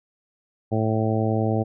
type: harmonic tone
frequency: 110.1 Hz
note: A2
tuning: 2 cents sharp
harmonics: 1 / 2 / 3 / 4 / 5 / 6 / 7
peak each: -23 / -26 / -28 / -29 / -30 / -31 / -31 dBFS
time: 0.71-1.64 s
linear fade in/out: 20 ms
effects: none